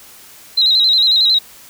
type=tone with vibrato; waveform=sine; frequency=3951 Hz; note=B7; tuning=in tune; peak=-9 dBFS; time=0.57-1.39 s; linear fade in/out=10 ms; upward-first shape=square; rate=11 Hz; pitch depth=57 cents each way; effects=white hiss -41 dBFS RMS until 1.69 s